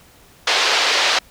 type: band-pass noise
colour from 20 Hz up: white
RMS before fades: -17 dBFS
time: 0.47-1.19 s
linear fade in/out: 5 ms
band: 420 to 4800 Hz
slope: 24 dB/octave
effects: pink hiss -49 dBFS RMS until 1.3 s